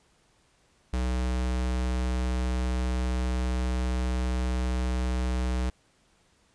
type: tone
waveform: square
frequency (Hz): 62.5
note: B1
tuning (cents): +21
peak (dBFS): -26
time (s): 0.93-5.7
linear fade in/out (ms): 5
effects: pink hiss -65 dBFS RMS until 6.54 s + resampled to 22050 Hz